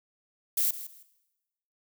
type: noise with echo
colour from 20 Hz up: violet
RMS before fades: -26 dBFS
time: 0.57-0.71 s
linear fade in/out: 5 ms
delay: 160 ms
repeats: 2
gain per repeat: -14 dB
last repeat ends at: 1.03 s
effects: noise-tail reverb RT60 1.0 s tail -18 dB re dry